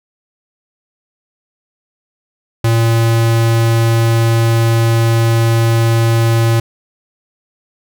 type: tone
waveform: square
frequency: 114.7 Hz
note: A#2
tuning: 28 cents flat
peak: -10 dBFS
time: 2.64-6.6 s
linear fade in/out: 5 ms
effects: none